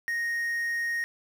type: tone with quantisation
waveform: triangle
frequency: 1864.7 Hz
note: A#6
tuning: in tune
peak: -25 dBFS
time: 0.08-1.04 s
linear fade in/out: 0 ms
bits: 8
effects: none